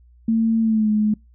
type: tone with pitch glide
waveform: sine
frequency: 225.3 to 212.7 Hz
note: A3 to G#3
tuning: +41 to +42 cents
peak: -15 dBFS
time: 0.28-1.14 s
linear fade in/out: 5 ms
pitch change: -99 cents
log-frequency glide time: 0.61-0.9 s
effects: noise-tail reverb RT60 0.2 s tail -26 dB re dry + added 60 Hz sine -48 dBFS peak until 1.34 s